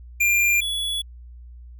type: tone pair in turn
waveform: square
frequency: 2393 / 3394 Hz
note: D7 / G#7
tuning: +32 / +37 cents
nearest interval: tritone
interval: 605 cents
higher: second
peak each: -17 / -24 dBFS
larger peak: first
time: 0.2-0.61 / 0.61-1.02 s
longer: neither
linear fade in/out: 10 ms
effects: added 60 Hz sine -39 dBFS peak until 1.79 s